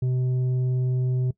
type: tone with tanh clipping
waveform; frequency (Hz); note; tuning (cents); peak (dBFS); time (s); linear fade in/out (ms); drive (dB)
triangle; 127.2; C3; -48; -22; 0.02-1.31; 5; 10
effects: noise-tail reverb RT60 0.1 s tail -20 dB re dry